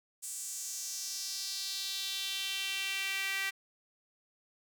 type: tone with high-pass filter sweep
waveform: sawtooth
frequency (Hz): 389.2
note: G4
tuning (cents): -12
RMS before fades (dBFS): -37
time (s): 0.22-3.51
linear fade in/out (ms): 20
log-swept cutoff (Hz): 8100 to 2000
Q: 2.9
effects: none